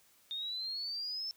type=exponential sweep; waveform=sine; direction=up; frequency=3644 to 5340 Hz; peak=-36 dBFS; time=0.31-1.31 s; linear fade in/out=0 ms; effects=white hiss -66 dBFS RMS until 1.36 s